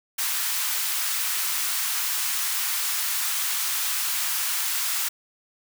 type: high-pass noise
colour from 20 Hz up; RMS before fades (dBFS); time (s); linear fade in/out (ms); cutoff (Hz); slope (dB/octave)
white; -26; 0.18-5.09; 10; 950; 24
effects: none